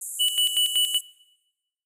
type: band-pass noise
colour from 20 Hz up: pink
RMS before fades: -35 dBFS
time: 0.01-1.01 s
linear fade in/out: 5 ms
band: 7100 to 12000 Hz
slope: 96 dB/octave
type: tone with tremolo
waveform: square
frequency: 2960 Hz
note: F#7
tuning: in tune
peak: -19 dBFS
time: 0.19-0.99 s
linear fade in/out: 20 ms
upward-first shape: square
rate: 5.3 Hz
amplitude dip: 70%
effects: noise-tail reverb RT60 1.0 s tail -21 dB re dry